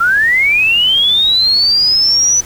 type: linear sweep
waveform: sine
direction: up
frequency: 1336 to 6010 Hz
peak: -8 dBFS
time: 0-2.41 s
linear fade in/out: 10 ms
effects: added 105 Hz sine -43 dBFS peak until 2.45 s + pink hiss -34 dBFS RMS until 2.45 s